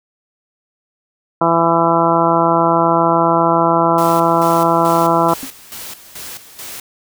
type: harmonic tone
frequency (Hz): 167.2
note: E3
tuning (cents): +25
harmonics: 1 / 2 / 3 / 4 / 5 / 6 / 7 / 8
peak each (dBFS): -21 / -18 / -21 / -17 / -19 / -16 / -22 / -20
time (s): 1.41-5.34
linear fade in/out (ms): 5
type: noise with tremolo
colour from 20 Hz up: white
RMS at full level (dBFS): -30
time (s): 3.98-6.8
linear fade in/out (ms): 2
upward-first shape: square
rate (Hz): 2.3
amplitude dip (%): 70
type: tone with exponential decay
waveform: triangle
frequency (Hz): 267.4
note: C4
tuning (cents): +38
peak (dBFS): -19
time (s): 5.43-5.52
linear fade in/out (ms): 0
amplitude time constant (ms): 19
effects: none